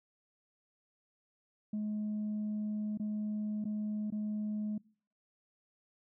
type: tone with dropouts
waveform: sine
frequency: 211.5 Hz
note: G#3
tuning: 32 cents sharp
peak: -31 dBFS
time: 1.73-4.78 s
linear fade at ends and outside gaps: 5 ms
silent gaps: 2.975-2.997 / 3.643-3.652 / 4.104-4.122 s
effects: noise-tail reverb RT60 0.5 s tail -25 dB re dry + tanh soft clip ceiling -31 dBFS